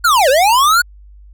square linear two-way sweep, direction down then up, 1480 to 493.9 to 1480 Hz, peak -9 dBFS, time 0.04-0.82 s, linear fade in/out 10 ms, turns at 0.29 s, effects added 50 Hz sine -37 dBFS peak until 1.33 s

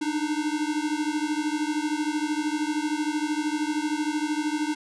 square beating tone pair, 297.7 / 310.7 Hz, D4 / D#4, +24 / -2 cents, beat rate 13 Hz, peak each -28 / -29 dBFS, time 0.01-4.75 s, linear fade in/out 10 ms, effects resampled to 22050 Hz

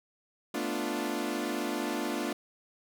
sawtooth chord, B half-diminished seventh, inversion third, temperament equal, 220 / 246.9 / 293.7 / 349.2 Hz, A3 / B3 / D4 / F4, 0 / 0 / 0 / 0 cents, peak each -34 / -33 / -31 / -32 dBFS, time 0.54-2.33 s, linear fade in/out 5 ms, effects none

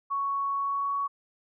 sine tone with pitch glide, 1112 to 1120.4 Hz, C#6 to C#6, +5 to +18 cents, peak -26 dBFS, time 0.1-1.08 s, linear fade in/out 20 ms, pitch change +13 cents, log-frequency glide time 0.53-0.94 s, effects none

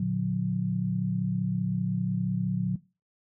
sine chord, Bb augmented, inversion none, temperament equal with one note detuned, 116.54 / 146.83 / 182.13 Hz, Bb2 / D3 / F#3, 0 / 0 / -27 cents, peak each -32 / -32 / -26 dBFS, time 0-2.76 s, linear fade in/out 5 ms, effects noise-tail reverb RT60 0.3 s tail -20 dB re dry

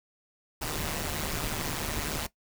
pink noise with amplitude modulation, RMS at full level -29 dBFS, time 0.61-2.27 s, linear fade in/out 10 ms, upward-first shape sine, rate 152 Hz, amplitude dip 80%, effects noise-tail reverb RT60 0.1 s tail -17 dB re dry

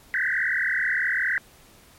sine tone with frequency modulation, 1760 Hz, A6, in tune, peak -21 dBFS, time 0.14-1.38 s, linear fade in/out 0 ms, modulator 39.1 Hz, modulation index 6.5, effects pink hiss -53 dBFS RMS until 1.98 s + MP3 64 kbps

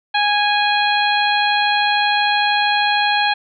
harmonic tone, 827 Hz, G#5, 8 cents flat, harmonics 1 / 2 / 3 / 4 / 5, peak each -17 / -20 / -22 / -23 / -24 dBFS, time 0.14-3.34 s, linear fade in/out 10 ms, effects none

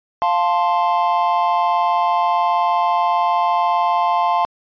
triangle chord, F major, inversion none, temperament equal, 698.5 / 880 / 1046.5 Hz, F5 / A5 / C6, 0 / 0 / 0 cents, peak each -17 dBFS, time 0.22-4.45 s, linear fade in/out 0 ms, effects resampled to 11025 Hz

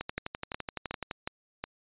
two click trains, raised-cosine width 0.3 ms, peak -18 / -17 dBFS, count 14 / 5, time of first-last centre 0.01-1.112 / 0.18-1.64 s, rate 11.8 / 2.74 Hz, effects resampled to 8000 Hz

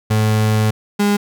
35% pulse tone pair in turn, 108.2 / 204.3 Hz, A2 / G#3, -29 / -28 cents, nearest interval major seventh, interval 1101 cents, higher second, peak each -11 dBFS, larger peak neither, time 0.1-0.71 / 0.99-1.17 s, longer first, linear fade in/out 10 ms, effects none

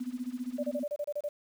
sine tone with tremolo, 249.3 Hz, B3, 16 cents sharp, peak -30 dBFS, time 0-0.84 s, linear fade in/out 10 ms, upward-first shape sine, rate 15 Hz, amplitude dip 90%
sine tone bursts, 587.3 Hz, D5, in tune, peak -30 dBFS, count 9, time 0.58-1.29 s, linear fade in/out 10 ms, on 54 ms, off 28 ms
effects 9-bit

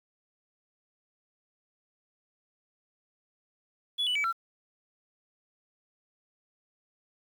sine tone with pitch steps, 3405 / 2969 / 2293 / 1353 Hz, G#7 / F#7 / D7 / E6, +42 / +5 / -42 / +45 cents, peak -24 dBFS, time 3.98-4.328 s, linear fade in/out 20 ms, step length 87 ms, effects tanh soft clip ceiling -24 dBFS + 9-bit

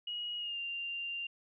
sine tone with pitch glide, 2897 to 2785 Hz, F#7 to F7, -37 to -5 cents, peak -36 dBFS, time 0.07-1.27 s, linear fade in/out 5 ms, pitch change -68 cents, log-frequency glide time 0.38-0.59 s, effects none

